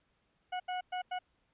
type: tone bursts at uneven times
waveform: 40% pulse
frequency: 731 Hz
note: F#5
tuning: 21 cents flat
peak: -33 dBFS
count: 4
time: 0.52-0.6 / 0.68-0.81 / 0.92-1.02 / 1.11-1.19 s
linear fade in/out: 10 ms
effects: pink hiss -75 dBFS RMS until 1.53 s + resampled to 8000 Hz